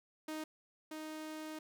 sawtooth tone pair in turn, 311.1 / 311.1 Hz, D#4 / D#4, 0 / 0 cents, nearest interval unison, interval 0 cents, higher neither, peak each -36 / -39 dBFS, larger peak first, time 0.28-0.44 / 0.91-1.59 s, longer second, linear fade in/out 5 ms, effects none

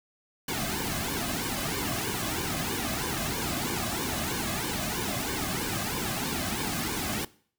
pink noise with flanger, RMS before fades -31 dBFS, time 0.48-7.25 s, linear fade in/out 5 ms, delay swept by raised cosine 1.5 to 2.2 ms, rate 3.1 Hz, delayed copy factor -0.8, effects noise-tail reverb RT60 0.5 s tail -20 dB re dry

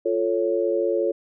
sine chord, F augmented, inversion none, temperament equal, 349.2 / 440 / 554.4 Hz, F4 / A4 / C#5, 0 / 0 / 0 cents, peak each -24 dBFS, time 0.05-1.12 s, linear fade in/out 10 ms, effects none

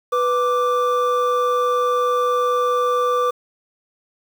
triangle tone pair together, 494 / 1174.9 Hz, B4 / D6, 0 / 0 cents, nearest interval octave + minor third, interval 1500 cents, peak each -17 / -17 dBFS, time 0.12-3.31 s, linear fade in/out 10 ms, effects 7-bit

